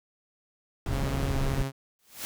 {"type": "noise", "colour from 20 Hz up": "brown", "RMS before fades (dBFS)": -29, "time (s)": [0.86, 1.63], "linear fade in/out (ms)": 2}
{"type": "tone with pitch glide", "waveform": "sawtooth", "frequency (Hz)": [136.6, 135.42], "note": ["C#3", "C#3"], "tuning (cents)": [-25, -40], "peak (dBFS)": -26, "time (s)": [0.89, 1.72], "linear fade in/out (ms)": 50, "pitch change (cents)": -15, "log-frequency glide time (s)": [1.27, 1.39]}
{"type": "noise with exponential growth", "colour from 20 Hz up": "white", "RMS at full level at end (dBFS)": -33, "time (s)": [1.99, 2.25], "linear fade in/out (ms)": 0, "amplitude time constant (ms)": 55}
{"effects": []}